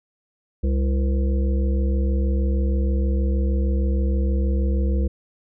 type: harmonic tone with a mistuned harmonic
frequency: 66.6 Hz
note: C2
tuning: 31 cents sharp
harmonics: 1 / 3 / 5 / 7 / 8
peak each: -18 / -28 / -32 / -35 / -36 dBFS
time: 0.63-5.08 s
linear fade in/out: 10 ms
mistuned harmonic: 8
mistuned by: -67 cents
effects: none